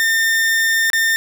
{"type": "tone with dropouts", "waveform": "40% pulse", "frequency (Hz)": 1808, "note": "A6", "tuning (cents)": 47, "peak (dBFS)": -13, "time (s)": [0, 1.16], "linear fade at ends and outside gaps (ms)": 0, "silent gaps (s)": [0.901, 0.932], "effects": []}